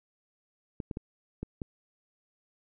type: clicks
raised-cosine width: 3 ms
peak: -22 dBFS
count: 5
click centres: 0.802 / 0.912 / 0.971 / 1.43 / 1.618 s
effects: none